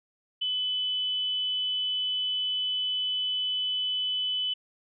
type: tone with frequency modulation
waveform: sine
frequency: 3000 Hz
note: F#7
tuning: 23 cents sharp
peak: -26 dBFS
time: 0.41-4.54 s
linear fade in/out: 10 ms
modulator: 358 Hz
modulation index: 0.2
effects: none